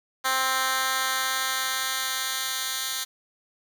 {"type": "tone with high-pass filter sweep", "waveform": "10% pulse", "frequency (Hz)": 262.4, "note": "C4", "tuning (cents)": 5, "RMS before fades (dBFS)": -27, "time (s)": [0.24, 3.05], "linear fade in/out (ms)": 20, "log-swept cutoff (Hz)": [1100, 3200], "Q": 0.78, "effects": ["8-bit"]}